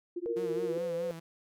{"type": "tone with tremolo", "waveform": "sine", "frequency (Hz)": 349.2, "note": "F4", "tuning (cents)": 0, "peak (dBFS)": -31, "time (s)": [0.16, 0.78], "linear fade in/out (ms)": 5, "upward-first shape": "sine", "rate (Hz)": 15, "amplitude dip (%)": 100}
{"type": "tone with pitch glide", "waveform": "sine", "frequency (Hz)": [466.2, 508.4], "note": ["A#4", "C5"], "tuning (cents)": [0, -50], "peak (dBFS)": -31, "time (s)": [0.26, 1.11], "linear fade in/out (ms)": 0, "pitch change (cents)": 150, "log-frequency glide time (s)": [0.66, 0.77]}
{"type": "tone with vibrato", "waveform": "sawtooth", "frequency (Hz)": 173.2, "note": "F3", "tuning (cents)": -14, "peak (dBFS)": -38, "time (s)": [0.36, 1.2], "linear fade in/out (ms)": 10, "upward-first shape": "sine", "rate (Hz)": 4.7, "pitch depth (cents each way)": 100}
{"effects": []}